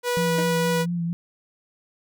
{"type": "tone", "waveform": "sawtooth", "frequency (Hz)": 488.3, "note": "B4", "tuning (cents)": -20, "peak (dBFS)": -18, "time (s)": [0.03, 0.86], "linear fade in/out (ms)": 50}
{"type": "tone with vibrato", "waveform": "sine", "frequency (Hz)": 171.4, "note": "F3", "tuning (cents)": -32, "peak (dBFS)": -23, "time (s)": [0.17, 1.13], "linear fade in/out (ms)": 0, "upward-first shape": "sine", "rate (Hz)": 4.3, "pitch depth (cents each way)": 31}
{"type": "tone with exponential decay", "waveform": "25% pulse", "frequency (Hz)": 311.1, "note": "D#4", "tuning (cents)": 0, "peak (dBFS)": -23, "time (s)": [0.38, 0.53], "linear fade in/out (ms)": 5, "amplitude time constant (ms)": 32}
{"effects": []}